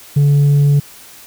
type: tone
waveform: sine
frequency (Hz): 143.5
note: D3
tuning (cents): -40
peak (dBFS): -5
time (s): 0.16-0.8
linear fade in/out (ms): 10
effects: tanh soft clip ceiling -7 dBFS + white hiss -39 dBFS RMS until 1.26 s

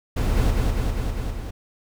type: noise with echo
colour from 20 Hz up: brown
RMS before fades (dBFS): -21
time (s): 0.16-0.51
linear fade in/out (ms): 10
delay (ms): 200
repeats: 5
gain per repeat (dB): -2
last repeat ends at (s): 1.51
effects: none

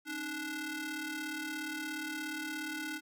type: ring-modulated tone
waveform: sawtooth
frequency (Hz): 583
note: D5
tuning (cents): -13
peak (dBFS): -30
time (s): 0.05-3.01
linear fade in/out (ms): 50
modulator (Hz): 893
effects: none

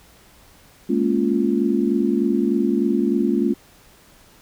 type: chord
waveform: sine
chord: Bb minor seventh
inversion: third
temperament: just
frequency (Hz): 209.8 / 233.1 / 279.7 / 349.6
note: Ab3 / Bb3 / Db4 / F4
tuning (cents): +18 / 0 / +16 / +2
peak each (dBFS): -22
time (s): 0.89-3.54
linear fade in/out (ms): 10
effects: pink hiss -51 dBFS RMS until 4.41 s

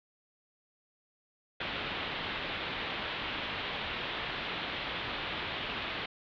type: low-pass noise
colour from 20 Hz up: white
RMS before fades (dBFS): -37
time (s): 1.6-6.06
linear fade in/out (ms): 5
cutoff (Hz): 3700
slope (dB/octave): 48
effects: none

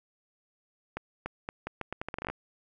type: accelerating click train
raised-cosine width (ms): 0.5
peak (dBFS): -19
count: 15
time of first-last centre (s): 0.97-2.3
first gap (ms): 290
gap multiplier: 0.79
effects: none

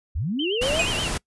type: linear sweep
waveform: sine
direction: up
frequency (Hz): 53.7 to 685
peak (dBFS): -23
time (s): 0.15-0.82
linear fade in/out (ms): 10
type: tone with vibrato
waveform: sine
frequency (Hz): 2929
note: F#7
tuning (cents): -18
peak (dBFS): -26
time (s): 0.39-1.08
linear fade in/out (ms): 5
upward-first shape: sine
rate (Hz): 8.4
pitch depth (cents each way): 130
type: noise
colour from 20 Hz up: pink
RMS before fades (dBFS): -27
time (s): 0.61-1.18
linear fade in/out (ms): 10
type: tone with exponential decay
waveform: square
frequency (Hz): 2497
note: D#7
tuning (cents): +6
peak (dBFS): -19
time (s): 0.79-1.01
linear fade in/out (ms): 5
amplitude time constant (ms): 46
effects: noise-tail reverb RT60 0.1 s tail -24 dB re dry + resampled to 24000 Hz

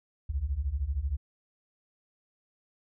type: beating tone pair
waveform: sine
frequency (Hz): 61.7 / 74.7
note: B1 / D2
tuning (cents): -1 / +30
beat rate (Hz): 13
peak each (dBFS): -32 / -30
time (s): 0.29-1.17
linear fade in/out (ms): 10
effects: none

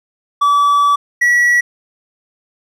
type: tone pair in turn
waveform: triangle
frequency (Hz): 1150 / 1934.1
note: D6 / B6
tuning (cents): -37 / -37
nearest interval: major sixth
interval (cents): 900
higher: second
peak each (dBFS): -7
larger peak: neither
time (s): 0.41-0.96 / 1.21-1.61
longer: first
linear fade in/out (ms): 10
effects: none

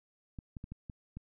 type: clicks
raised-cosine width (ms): 5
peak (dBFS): -30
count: 6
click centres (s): 0.388 / 0.568 / 0.641 / 0.72 / 0.898 / 1.17
effects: none

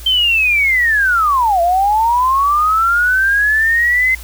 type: linear two-way sweep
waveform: sine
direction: down then up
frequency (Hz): 3136 to 670 to 2070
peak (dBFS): -10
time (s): 0.06-4.15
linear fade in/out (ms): 5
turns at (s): 1.61
effects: added 58 Hz sine -30 dBFS peak until 4.23 s + white hiss -37 dBFS RMS until 4.23 s

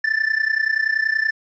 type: tone with amplitude modulation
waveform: triangle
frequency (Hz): 1764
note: A6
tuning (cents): +4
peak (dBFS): -12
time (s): 0.04-1.31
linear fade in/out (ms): 5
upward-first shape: sine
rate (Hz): 30.5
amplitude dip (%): 85
effects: resampled to 16000 Hz + 9-bit

